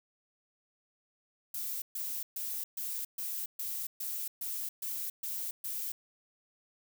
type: noise bursts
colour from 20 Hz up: violet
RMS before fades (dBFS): -37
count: 11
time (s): 1.54-5.92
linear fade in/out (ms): 5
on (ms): 280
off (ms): 130
effects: none